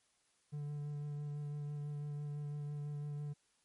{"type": "tone with vibrato", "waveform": "triangle", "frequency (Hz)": 146.6, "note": "D3", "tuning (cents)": -3, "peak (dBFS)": -37, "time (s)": [0.52, 3.34], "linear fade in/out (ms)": 20, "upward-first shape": "sine", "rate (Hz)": 6, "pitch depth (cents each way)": 15, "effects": ["white hiss -75 dBFS RMS until 3.64 s", "MP3 48 kbps"]}